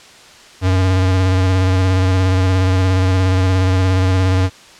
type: tone with vibrato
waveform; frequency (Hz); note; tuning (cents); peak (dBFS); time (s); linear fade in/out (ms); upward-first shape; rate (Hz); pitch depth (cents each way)
square; 93.3; F#2; +15; -12; 0.61-4.5; 50; square; 17; 25
effects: white hiss -41 dBFS RMS until 4.79 s + low-pass 6000 Hz 12 dB/octave